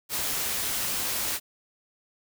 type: noise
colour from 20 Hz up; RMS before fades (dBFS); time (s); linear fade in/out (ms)
white; -29; 0.09-1.4; 50
effects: none